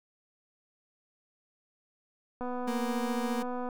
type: click train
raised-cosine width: 1 ms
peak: -24 dBFS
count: 318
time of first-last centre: 2.41-3.688 s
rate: 248 Hz
type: tone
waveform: 35% pulse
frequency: 233.6 Hz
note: A#3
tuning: 4 cents sharp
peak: -30 dBFS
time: 2.67-3.43 s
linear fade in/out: 10 ms
effects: none